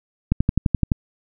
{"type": "click train", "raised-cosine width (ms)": 5, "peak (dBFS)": -4, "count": 8, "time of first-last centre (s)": [0.32, 0.918], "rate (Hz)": 11.7, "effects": []}